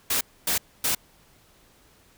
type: noise bursts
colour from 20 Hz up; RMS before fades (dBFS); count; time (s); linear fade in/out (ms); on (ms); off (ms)
white; -24; 3; 0.1-0.95; 5; 110; 260
effects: pink hiss -58 dBFS RMS until 2.17 s